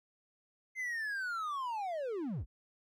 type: linear sweep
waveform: triangle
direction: down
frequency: 2093 to 31.94 Hz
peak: -33 dBFS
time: 0.75-2.46 s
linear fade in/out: 50 ms
effects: none

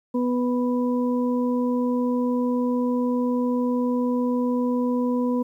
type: harmonic tone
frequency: 246.9 Hz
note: B3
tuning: in tune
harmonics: 1 / 2 / 4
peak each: -21 / -27 / -33 dBFS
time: 0.14-5.43 s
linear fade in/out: 10 ms
effects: 10-bit

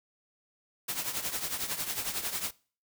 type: noise with tremolo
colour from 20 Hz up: white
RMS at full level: -31 dBFS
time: 0.88-2.51 s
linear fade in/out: 10 ms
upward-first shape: triangle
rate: 11 Hz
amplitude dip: 75%
effects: noise-tail reverb RT60 0.4 s tail -22 dB re dry

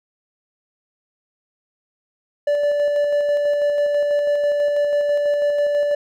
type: tone with tremolo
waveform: triangle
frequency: 582 Hz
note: D5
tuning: 16 cents flat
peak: -13 dBFS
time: 2.47-5.95 s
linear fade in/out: 5 ms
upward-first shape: square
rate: 6.1 Hz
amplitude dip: 25%
effects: none

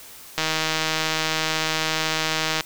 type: click train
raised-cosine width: 0.2 ms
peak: -5 dBFS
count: 353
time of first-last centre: 0.38-2.608 s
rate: 158 Hz
effects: white hiss -43 dBFS RMS until 2.65 s

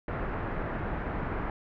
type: low-pass noise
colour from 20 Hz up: pink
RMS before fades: -33 dBFS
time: 0.08-1.5 s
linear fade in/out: 2 ms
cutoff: 1800 Hz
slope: 24 dB/octave
effects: none

